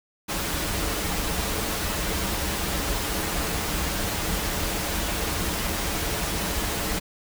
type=noise with comb filter; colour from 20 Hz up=pink; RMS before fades=-27 dBFS; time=0.28-7 s; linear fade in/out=20 ms; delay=7.9 ms; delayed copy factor=-0.5; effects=none